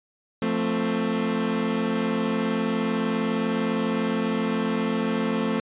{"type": "chord", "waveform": "30% pulse", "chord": "F major", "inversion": "none", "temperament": "equal with one note detuned", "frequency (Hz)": [174.61, 221.9, 261.6], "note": ["F3", "A3", "C4"], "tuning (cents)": [0, 15, 0], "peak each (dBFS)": [-28, -22, -26], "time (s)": [0.42, 5.6], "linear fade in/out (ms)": 2, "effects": ["resampled to 8000 Hz"]}